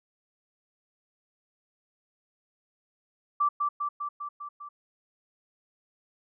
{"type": "tone with echo", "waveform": "sine", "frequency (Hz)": 1167, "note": "D6", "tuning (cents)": -11, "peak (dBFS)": -21, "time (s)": [3.4, 3.49], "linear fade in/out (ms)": 10, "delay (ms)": 200, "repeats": 6, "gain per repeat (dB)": -3, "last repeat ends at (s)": 4.69, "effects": []}